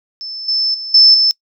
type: tone with level steps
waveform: sine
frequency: 5274 Hz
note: E8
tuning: in tune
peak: -24 / -13 / -23 / -4 / -9 dBFS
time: 0.21-1.31 s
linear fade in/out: 0 ms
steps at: 0.48 / 0.74 / 0.94 / 1.14 s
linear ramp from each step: 5 ms
effects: noise-tail reverb RT60 0.1 s tail -24 dB re dry